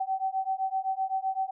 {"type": "beating tone pair", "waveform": "sine", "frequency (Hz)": [762, 769.8], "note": ["G5", "G5"], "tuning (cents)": [-49, -32], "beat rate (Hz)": 7.8, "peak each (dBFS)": -30, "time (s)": [0, 1.51], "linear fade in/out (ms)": 10, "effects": []}